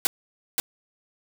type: noise with echo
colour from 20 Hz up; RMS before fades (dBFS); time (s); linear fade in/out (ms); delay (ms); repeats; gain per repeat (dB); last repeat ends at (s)
white; -21; 0.05-0.07; 0; 530; 1; -3; 0.6
effects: none

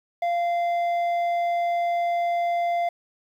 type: tone with low-pass filter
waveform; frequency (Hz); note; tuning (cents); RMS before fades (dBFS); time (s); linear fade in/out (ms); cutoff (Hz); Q
square; 692; F5; -16; -24; 0.22-2.89; 5; 1800; 0.63
effects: 9-bit

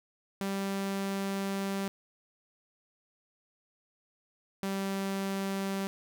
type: tone pair in turn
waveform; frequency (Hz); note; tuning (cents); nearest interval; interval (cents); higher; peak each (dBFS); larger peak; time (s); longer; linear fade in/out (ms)
sawtooth; 196 / 194.97; G3 / G3; 0 / -9; unison; 9; first; -27; neither; 0.41-1.88 / 4.63-5.87; first; 0
effects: none

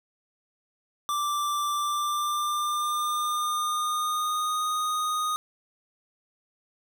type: tone with pitch glide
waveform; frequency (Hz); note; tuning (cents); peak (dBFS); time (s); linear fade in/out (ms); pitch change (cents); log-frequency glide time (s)
square; 1174.7 to 1240.2; D6 to D#6; 0 to -6; -26; 1.09-5.36; 0; +94; 1.73-4.64
effects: none

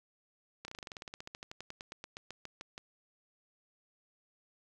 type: slowing click train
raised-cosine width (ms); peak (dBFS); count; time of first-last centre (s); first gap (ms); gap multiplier
0.2; -26; 27; 0.65-2.779; 31; 1.07
effects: none

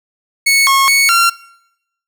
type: tone with pitch steps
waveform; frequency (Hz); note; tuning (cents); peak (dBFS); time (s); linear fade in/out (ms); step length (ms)
sawtooth; 2208 / 1090 / 2216 / 1373; C#7 / C#6 / C#7 / F6; -7 / -29 / -1 / -30; -5; 0.46-1.3; 10; 210
effects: noise-tail reverb RT60 0.8 s tail -22 dB re dry

